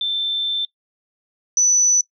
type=tone pair in turn; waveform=sine; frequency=3551 / 5972 Hz; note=A7 / F#8; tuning=+15 / +15 cents; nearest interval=major sixth; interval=900 cents; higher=second; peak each=-19 / -12 dBFS; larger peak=second; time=0.01-0.65 / 1.57-2.01 s; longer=first; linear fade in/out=2 ms; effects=noise-tail reverb RT60 0.1 s tail -20 dB re dry